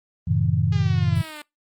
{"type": "chord", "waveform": "sine", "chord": "F# diminished seventh", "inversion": "none", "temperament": "just", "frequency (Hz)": [92.5, 111, 133.2, 159.84], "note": ["F#2", "A2", "C3", "Eb3"], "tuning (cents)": [0, 16, 31, 47], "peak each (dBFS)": [-23, -23, -24, -23], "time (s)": [0.27, 1.22], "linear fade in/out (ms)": 10}
{"type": "exponential sweep", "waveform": "5% pulse", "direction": "down", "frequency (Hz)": [415.3, 293.7], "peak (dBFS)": -24, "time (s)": [0.72, 1.42], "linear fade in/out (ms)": 5}
{"effects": ["noise-tail reverb RT60 0.2 s tail -25 dB re dry", "Opus 24 kbps"]}